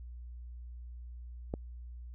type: click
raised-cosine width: 2 ms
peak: -21 dBFS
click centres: 1.539 s
effects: added 60 Hz sine -43 dBFS peak until 2.14 s